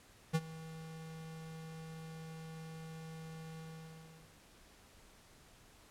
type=tone with ADSR envelope; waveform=square; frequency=160.8 Hz; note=E3; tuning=43 cents flat; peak=-28 dBFS; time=0.33-4.38 s; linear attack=22 ms; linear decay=45 ms; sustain=-19 dB; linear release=780 ms; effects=pink hiss -62 dBFS RMS until 5.9 s + low-pass 12000 Hz 12 dB/octave